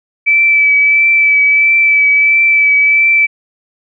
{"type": "tone with vibrato", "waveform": "sine", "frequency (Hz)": 2309, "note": "D7", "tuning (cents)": -30, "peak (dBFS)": -6, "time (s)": [0.26, 3.27], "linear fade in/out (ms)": 20, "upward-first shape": "triangle", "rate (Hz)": 1.5, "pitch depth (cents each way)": 24, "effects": []}